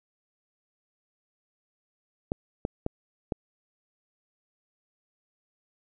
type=clicks; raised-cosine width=2 ms; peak=-14 dBFS; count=4; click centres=2.319 / 2.651 / 2.864 / 3.322 s; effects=none